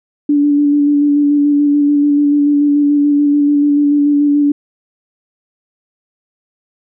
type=tone with vibrato; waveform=sine; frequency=289.9 Hz; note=D4; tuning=22 cents flat; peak=-8 dBFS; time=0.29-4.52 s; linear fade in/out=5 ms; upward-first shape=square; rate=6.9 Hz; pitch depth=14 cents each way; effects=none

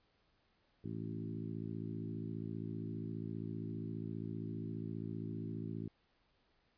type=harmonic tone with a mistuned harmonic; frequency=55 Hz; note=A1; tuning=in tune; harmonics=2 / 3 / 4 / 5 / 6 / 7; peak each=-45 / -45 / -46 / -48 / -49 / -53 dBFS; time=0.84-5.88 s; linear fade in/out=5 ms; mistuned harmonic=2; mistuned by=-19 cents; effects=pink hiss -75 dBFS RMS until 6.77 s + resampled to 11025 Hz

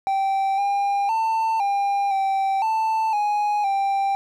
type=tone with pitch steps; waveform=triangle; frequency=779 / 802 / 894 / 800 / 778 / 885 / 831 / 788 Hz; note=G5 / G5 / A5 / G5 / G5 / A5 / G#5 / G5; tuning=-11 / +39 / +27 / +35 / -13 / +10 / +1 / +9 cents; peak=-17 dBFS; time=0.07-4.15 s; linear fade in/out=0 ms; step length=510 ms; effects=none

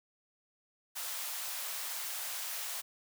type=high-pass noise; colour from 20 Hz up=white; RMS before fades=-39 dBFS; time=0.95-2.82 s; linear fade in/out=20 ms; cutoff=610 Hz; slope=24 dB/octave; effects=none

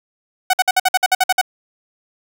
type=tone bursts; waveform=sawtooth; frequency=746 Hz; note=F#5; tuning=14 cents sharp; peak=-7 dBFS; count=11; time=0.5-1.414 s; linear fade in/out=5 ms; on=34 ms; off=54 ms; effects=none

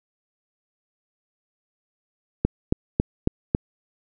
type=click train; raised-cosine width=3 ms; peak=-5 dBFS; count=5; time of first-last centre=2.45-3.549 s; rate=3.64 Hz; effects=none

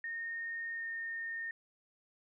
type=tone with pitch glide; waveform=sine; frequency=1841 to 1830.4 Hz; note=A#6 to A#6; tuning=-22 to -32 cents; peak=-37 dBFS; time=0.04-1.51 s; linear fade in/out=2 ms; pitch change=-10 cents; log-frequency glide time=0.74-0.84 s; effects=none

